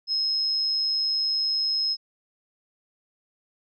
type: tone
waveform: sine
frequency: 5150 Hz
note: E8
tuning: 41 cents flat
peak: -22 dBFS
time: 0.07-1.97 s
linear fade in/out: 50 ms
effects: none